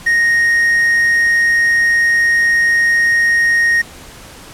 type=tone with quantisation; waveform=triangle; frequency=1864.7 Hz; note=A#6; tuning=in tune; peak=-8 dBFS; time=0.06-3.82 s; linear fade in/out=10 ms; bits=6; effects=pink hiss -36 dBFS RMS until 4.53 s + low-pass 12000 Hz 12 dB/octave